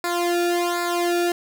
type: tone with flanger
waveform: sawtooth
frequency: 348.3 Hz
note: F4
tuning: 5 cents flat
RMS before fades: -22 dBFS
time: 0.04-1.32 s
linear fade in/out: 2 ms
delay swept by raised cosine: 0.33 to 0.99 ms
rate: 1.3 Hz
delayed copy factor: -1
effects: none